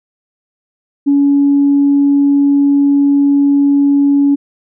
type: tone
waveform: sine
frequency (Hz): 282.3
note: C#4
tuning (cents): +32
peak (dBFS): -6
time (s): 1.06-4.36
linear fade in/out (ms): 20
effects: tanh soft clip ceiling -2 dBFS